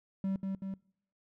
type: tone with echo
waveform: triangle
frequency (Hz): 192.8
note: G3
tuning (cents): -28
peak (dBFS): -28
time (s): 0.24-0.36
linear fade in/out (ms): 2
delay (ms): 190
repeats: 2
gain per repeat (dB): -3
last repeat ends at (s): 0.74
effects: noise-tail reverb RT60 0.7 s tail -24 dB re dry